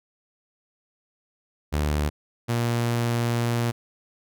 sawtooth tone pair in turn, 74.5 / 118.26 Hz, D2 / A#2, +25 / +25 cents, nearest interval minor sixth, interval 800 cents, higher second, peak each -18 dBFS, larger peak neither, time 1.72-2.1 / 2.48-3.72 s, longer second, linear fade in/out 20 ms, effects none

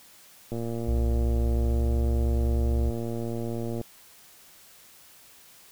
click train, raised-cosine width 2 ms, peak -20 dBFS, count 383, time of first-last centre 0.52-3.813 s, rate 116 Hz
sine tone with pitch glide, 63 to 66.55 Hz, B1 to C2, +35 to +30 cents, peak -22 dBFS, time 0.87-2.91 s, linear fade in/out 20 ms, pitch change +95 cents, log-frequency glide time 1.6-1.79 s
effects white hiss -53 dBFS RMS until 5.71 s

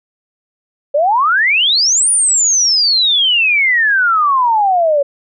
sine exponential two-way sweep, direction up then down, 552 to 9680 to 552 Hz, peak -9 dBFS, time 0.94-5.03 s, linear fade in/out 10 ms, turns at 2.1 s, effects none

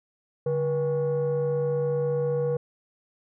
sine tone pair together, 144.2 / 482.2 Hz, D3 / B4, -31 / -41 cents, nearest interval octave + major sixth, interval 2090 cents, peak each -26 / -22 dBFS, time 0.46-2.57 s, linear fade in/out 5 ms, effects tanh soft clip ceiling -20 dBFS

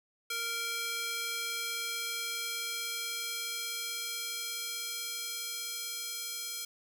square tone with high-pass filter sweep, 464.1 Hz, A#4, 8 cents flat, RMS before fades -37 dBFS, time 0.3-6.65 s, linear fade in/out 5 ms, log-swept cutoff 1900 to 4300 Hz, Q 0.82, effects none

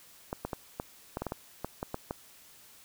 clicks, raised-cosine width 1 ms, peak -19 dBFS, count 12, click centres 0.329 / 0.45 / 0.532 / 0.799 / 1.171 / 1.22 / 1.267 / 1.321 / 1.646 / 1.829 / 1.944 / 2.109 s, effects white hiss -56 dBFS RMS until 2.84 s

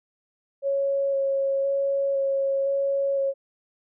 sine tone with vibrato, 550 Hz, C#5, 14 cents flat, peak -21 dBFS, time 0.62-3.34 s, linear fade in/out 50 ms, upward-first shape square, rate 0.98 Hz, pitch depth 10 cents each way, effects none

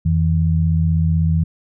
sine tone pair together, 85.7 / 161.78 Hz, F2 / E3, -32 / -32 cents, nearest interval major seventh, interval 1100 cents, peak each -16 dBFS, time 0.05-1.44 s, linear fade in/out 10 ms, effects none

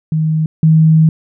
sine tone pair in turn, 157.3 / 158.76 Hz, D#3 / D#3, +19 / +35 cents, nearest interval unison, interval 16 cents, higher second, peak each -11 / -5 dBFS, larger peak second, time 0.12-0.46 / 0.63-1.09 s, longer second, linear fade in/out 2 ms, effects none

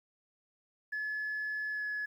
sine tone with pitch glide, 1713 to 1699.2 Hz, A6 to G#6, -47 to +39 cents, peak -32 dBFS, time 0.92-2.06 s, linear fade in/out 10 ms, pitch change -14 cents, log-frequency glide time 1.7-1.84 s, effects tanh soft clip ceiling -30 dBFS + 11-bit

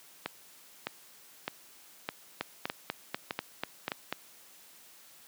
two click trains, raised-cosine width 0.3 ms, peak -15 / -16 dBFS, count 8 / 7, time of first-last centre 2.41-4.126 / 0.26-3.919 s, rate 4.08 / 1.64 Hz, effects white hiss -56 dBFS RMS until 5.27 s + high-pass 150 Hz 12 dB/octave

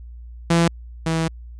sawtooth tone pair in turn, 168.4 / 162.63 Hz, E3 / E3, +37 / -23 cents, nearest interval minor second, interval 60 cents, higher first, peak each -10 / -15 dBFS, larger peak first, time 0.5-0.68 / 1.06-1.28 s, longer second, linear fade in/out 5 ms, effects added 59 Hz sine -35 dBFS peak until 1.59 s + resampled to 22050 Hz

